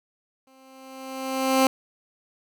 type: tone with exponential growth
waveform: 15% pulse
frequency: 264 Hz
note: C4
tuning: 16 cents sharp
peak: -9 dBFS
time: 0.47-1.67 s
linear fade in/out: 2 ms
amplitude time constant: 260 ms
effects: none